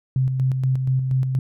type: tone with tremolo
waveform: sine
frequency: 130.81 Hz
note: C3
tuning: in tune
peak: -16 dBFS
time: 0.16-1.39 s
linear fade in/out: 2 ms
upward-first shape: square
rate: 4.2 Hz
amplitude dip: 40%
effects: none